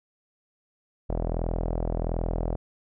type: tone with low-pass filter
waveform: sawtooth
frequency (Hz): 41.38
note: E1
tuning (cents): +7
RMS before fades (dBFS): -28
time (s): 1.09-2.56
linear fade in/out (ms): 10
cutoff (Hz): 640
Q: 2.5
effects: none